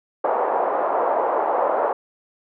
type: band-pass noise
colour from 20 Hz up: pink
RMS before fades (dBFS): -21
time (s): 0.24-1.93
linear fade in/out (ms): 5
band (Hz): 500 to 1000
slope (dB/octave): 24
effects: none